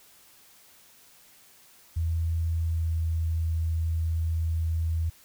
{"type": "tone with pitch glide", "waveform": "sine", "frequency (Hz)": [82.41, 81.56], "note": ["E2", "E2"], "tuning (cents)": [0, -18], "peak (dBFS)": -24, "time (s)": [1.96, 5.1], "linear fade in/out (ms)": 10, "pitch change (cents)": -18, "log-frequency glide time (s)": [2.59, 2.97], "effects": ["white hiss -56 dBFS RMS until 5.24 s"]}